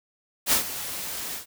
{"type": "noise with ADSR envelope", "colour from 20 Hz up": "white", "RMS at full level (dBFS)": -19, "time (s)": [0.46, 1.46], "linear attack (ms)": 61, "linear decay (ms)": 110, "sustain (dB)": -14, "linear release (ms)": 110, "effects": []}